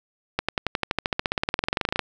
accelerating click train, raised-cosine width 0.3 ms, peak -6 dBFS, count 28, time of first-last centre 0.39-1.993 s, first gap 96 ms, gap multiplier 0.96, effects none

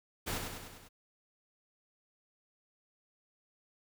pink noise with echo, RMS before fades -36 dBFS, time 0.26-0.39 s, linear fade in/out 20 ms, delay 100 ms, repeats 5, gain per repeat -4 dB, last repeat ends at 0.89 s, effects none

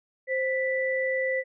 sine tone pair together, 523 / 1974.6 Hz, C5 / B6, -1 / -1 cents, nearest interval octave + major seventh, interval 2300 cents, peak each -26 / -28 dBFS, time 0.27-1.44 s, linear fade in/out 50 ms, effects none

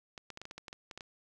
clicks, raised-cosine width 0.2 ms, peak -27 dBFS, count 12, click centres 0.178 / 0.303 / 0.374 / 0.416 / 0.454 / 0.511 / 0.58 / 0.682 / 0.729 / 0.912 / 0.976 / 1.008 s, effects none

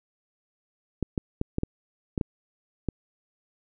clicks, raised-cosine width 3 ms, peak -13 dBFS, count 8, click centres 1.027 / 1.178 / 1.414 / 1.584 / 1.634 / 2.178 / 2.212 / 2.887 s, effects none

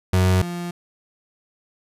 35% pulse tone pair in turn, 92.5 / 174.3 Hz, F#2 / F3, 0 / -3 cents, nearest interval major seventh, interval 1097 cents, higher second, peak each -13 / -25 dBFS, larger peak first, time 0.13-0.42 / 0.42-0.71 s, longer neither, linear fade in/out 5 ms, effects resampled to 32000 Hz

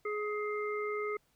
harmonic tone, 419.6 Hz, G#4, 18 cents sharp, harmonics 1 / 3 / 5, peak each -34 / -39 / -41 dBFS, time 0.05-1.17 s, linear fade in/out 5 ms, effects pink hiss -72 dBFS RMS until 1.35 s

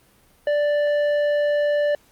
sine tone with tanh clipping, 587 Hz, D5, 1 cent flat, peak -19 dBFS, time 0.47-1.95 s, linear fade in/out 2 ms, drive 9 dB, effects pink hiss -57 dBFS RMS until 2.11 s + Opus 32 kbps

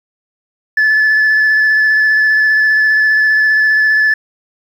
sine tone with vibrato, 1733 Hz, A6, 27 cents flat, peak -6 dBFS, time 0.77-4.14 s, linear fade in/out 5 ms, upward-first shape square, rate 15 Hz, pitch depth 11 cents each way, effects tanh soft clip ceiling -6 dBFS + 7-bit

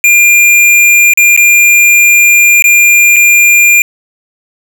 square tone with dropouts, 2400 Hz, D7, 37 cents sharp, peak -3 dBFS, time 0.04-3.82 s, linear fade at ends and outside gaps 1 ms, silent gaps 1.136-1.174 / 1.364-1.375 / 2.623-2.641 / 3.161-3.165 s, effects none

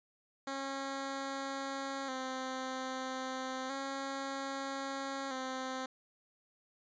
10% pulse tone with vibrato, 266.4 Hz, C4, 31 cents sharp, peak -29 dBFS, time 0.47-5.86 s, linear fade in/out 5 ms, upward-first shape square, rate 0.31 Hz, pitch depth 39 cents each way, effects resampled to 16000 Hz

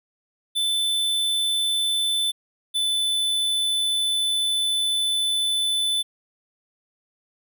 square tone pair in turn, 3520 / 3506 Hz, A7 / A7, 0 / -7 cents, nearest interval unison, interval 7 cents, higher first, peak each -21 dBFS, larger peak neither, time 0.55-2.32 / 2.74-6.03 s, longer second, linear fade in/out 20 ms, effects none

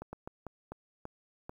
slowing click train, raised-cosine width 1 ms, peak -27 dBFS, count 7, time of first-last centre 0.02-1.495 s, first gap 110 ms, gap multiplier 1.32, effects 10-bit

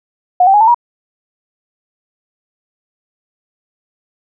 sine tone with pitch steps, 724 / 776 / 831.7 / 891.3 / 955.3 Hz, F#5 / G5 / G#5 / A5 / A#5, -38 / -18 / +2 / +22 / +42 cents, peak -5 dBFS, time 0.4-0.745 s, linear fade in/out 5 ms, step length 69 ms, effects none

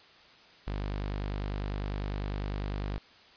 sawtooth tone, 49.99 Hz, G1, 35 cents sharp, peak -28 dBFS, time 0.67-2.98 s, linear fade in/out 0 ms, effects white hiss -56 dBFS RMS until 3.36 s + resampled to 11025 Hz

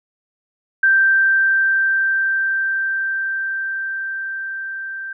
sine tone with level ramp, 1568 Hz, G6, in tune, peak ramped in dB -10 to -26 dBFS, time 0.83-5.13 s, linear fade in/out 5 ms, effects none

